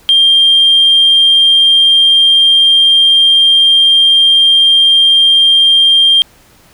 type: tone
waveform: sine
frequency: 3192 Hz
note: G7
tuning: 31 cents sharp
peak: -3 dBFS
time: 0.09-6.22 s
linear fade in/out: 0 ms
effects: tanh soft clip ceiling 0 dBFS + pink hiss -45 dBFS RMS until 6.73 s